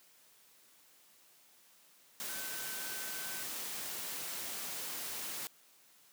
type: tone in noise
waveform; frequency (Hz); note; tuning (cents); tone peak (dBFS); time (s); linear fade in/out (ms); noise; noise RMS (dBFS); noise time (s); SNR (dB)
sine; 1530; G6; -42; -48; 2.29-3.43; 0; white; -41; 2.2-5.47; -10
effects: white hiss -64 dBFS RMS until 6.12 s + high-pass 150 Hz 12 dB/octave